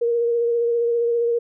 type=tone with vibrato; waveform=sine; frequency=470 Hz; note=A#4; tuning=14 cents sharp; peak=-17 dBFS; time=0.01-1.39 s; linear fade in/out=10 ms; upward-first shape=sine; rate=15 Hz; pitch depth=19 cents each way; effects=none